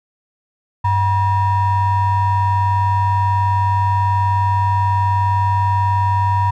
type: ring-modulated tone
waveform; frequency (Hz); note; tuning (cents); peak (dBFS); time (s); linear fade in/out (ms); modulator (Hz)
triangle; 430.6; A4; -37; -8; 0.84-6.51; 10; 529
effects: none